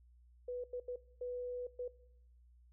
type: tone bursts at uneven times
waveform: sine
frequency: 493.9 Hz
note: B4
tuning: in tune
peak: -38 dBFS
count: 5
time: 0.48-0.64 / 0.73-0.8 / 0.88-0.96 / 1.21-1.67 / 1.79-1.88 s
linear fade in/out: 5 ms
effects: noise-tail reverb RT60 0.8 s tail -20 dB re dry + added 60 Hz sine -61 dBFS peak until 2.72 s